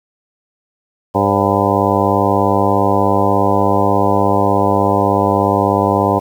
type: harmonic tone with a mistuned harmonic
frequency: 100.2 Hz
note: G2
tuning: 38 cents sharp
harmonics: 1 / 2 / 3 / 4 / 5 / 6 / 7 / 8 / 9 / 10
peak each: -20 / -20 / -20 / -20 / -20 / -20 / -20 / -20 / -20 / -20 dBFS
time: 1.14-6.2 s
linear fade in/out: 20 ms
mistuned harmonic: 6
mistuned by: -69 cents
effects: 7-bit